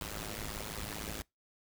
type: noise with amplitude modulation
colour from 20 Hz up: pink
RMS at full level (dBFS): -37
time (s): 0.01-1.22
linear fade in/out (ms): 2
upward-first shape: sine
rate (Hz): 106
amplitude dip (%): 90
effects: noise-tail reverb RT60 0.2 s tail -25 dB re dry